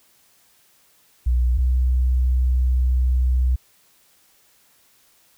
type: tone pair in turn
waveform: sine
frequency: 61.1 / 63.11 Hz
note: B1 / B1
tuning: -18 / +38 cents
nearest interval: minor second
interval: 56 cents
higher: second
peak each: -14 dBFS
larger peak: neither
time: 1.26-1.58 / 1.58-3.56 s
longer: second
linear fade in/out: 10 ms
effects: tanh soft clip ceiling -12 dBFS + white hiss -58 dBFS RMS until 5.37 s